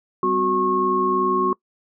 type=tone cluster; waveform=sine; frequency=196 / 258.8 / 368.9 / 1089 Hz; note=G3 / C4 / F#4 / C#6; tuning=0 / -19 / -5 / -31 cents; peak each=-29 / -28 / -21 / -20 dBFS; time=0.23-1.53 s; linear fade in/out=2 ms; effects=noise-tail reverb RT60 0.1 s tail -23 dB re dry